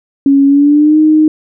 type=tone with pitch glide; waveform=sine; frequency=277.2 to 309.4 Hz; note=C#4 to D#4; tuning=0 to -10 cents; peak=-4 dBFS; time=0.26-1.28 s; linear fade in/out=2 ms; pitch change=+190 cents; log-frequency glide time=0.46-0.98 s; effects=none